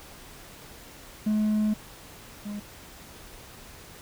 triangle tone pair in turn, 213.3 / 206.2 Hz, G#3 / G#3, +46 / -12 cents, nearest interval minor second, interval 58 cents, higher first, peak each -19 / -30 dBFS, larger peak first, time 1.26-1.74 / 2.45-2.6 s, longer first, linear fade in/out 10 ms, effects tanh soft clip ceiling -15 dBFS + pink hiss -47 dBFS RMS until 4.01 s

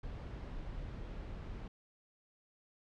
brown noise, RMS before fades -44 dBFS, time 0.03-1.68 s, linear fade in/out 5 ms, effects low-pass 4000 Hz 12 dB/octave

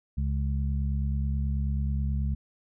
harmonic tone, 69.3 Hz, C#2, in tune, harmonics 1 / 2 / 3, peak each -26 / -32 / -36 dBFS, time 0.17-2.35 s, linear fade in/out 10 ms, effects none

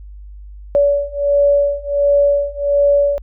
sine beating tone pair, 570 / 571.4 Hz, C#5 / D5, +48 / -48 cents, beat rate 1.4 Hz, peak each -15 / -14 dBFS, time 0.75-3.18 s, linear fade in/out 0 ms, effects added 50 Hz sine -32 dBFS peak until 3.22 s

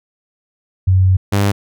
sine / sawtooth tone pair in turn, 93.6 / 100.54 Hz, F#2 / G2, +20 / +44 cents, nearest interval minor second, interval 124 cents, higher second, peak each -8 dBFS, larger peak neither, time 0.87-1.17 / 1.32-1.52 s, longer first, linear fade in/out 10 ms, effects none

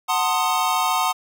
square chord, F# diminished seventh, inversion none, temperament equal with one note detuned, 740 / 896.4 / 1046.5 / 1244.5 Hz, F#5 / A5 / C6 / Eb6, 0 / +32 / 0 / 0 cents, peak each -25 dBFS, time 0.08-1.13 s, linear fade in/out 20 ms, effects none

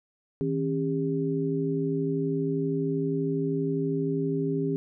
sine tone cluster, 158.7 / 271.2 / 401.8 Hz, D#3 / C#4 / G4, +35 / -38 / +43 cents, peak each -29 dBFS, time 0.41-4.76 s, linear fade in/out 0 ms, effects none

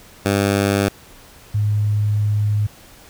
10% pulse / sine tone pair in turn, 100 / 104.7 Hz, G2 / G#2, +35 / +15 cents, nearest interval minor second, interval 80 cents, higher second, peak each -7 / -15 dBFS, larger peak first, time 0.25-0.89 / 1.54-2.67 s, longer second, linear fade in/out 10 ms, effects pink hiss -45 dBFS RMS until 3.09 s

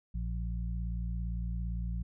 harmonic tone, 57.6 Hz, A#1, 20 cents flat, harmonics 1 / 2 / 3, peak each -33 / -41 / -41 dBFS, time 0.14-2.03 s, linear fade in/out 10 ms, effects none

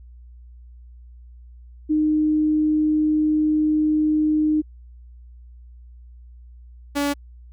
sine / sawtooth tone pair in turn, 306.7 / 285.7 Hz, D#4 / D4, -25 / -48 cents, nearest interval minor second, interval 123 cents, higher first, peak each -16 dBFS, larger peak neither, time 1.89-4.62 / 6.95-7.14 s, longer first, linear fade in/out 20 ms, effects added 60 Hz sine -41 dBFS peak until 7.52 s

